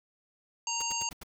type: harmonic tone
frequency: 928 Hz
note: A#5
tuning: 8 cents flat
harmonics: 1 / 3 / 5 / 7 / 8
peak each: -36 / -37 / -38 / -34 / -40 dBFS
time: 0.67-1.09 s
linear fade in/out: 2 ms
type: noise bursts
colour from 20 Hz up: pink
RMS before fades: -43 dBFS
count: 5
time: 0.8-1.234 s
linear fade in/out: 5 ms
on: 22 ms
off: 81 ms
effects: none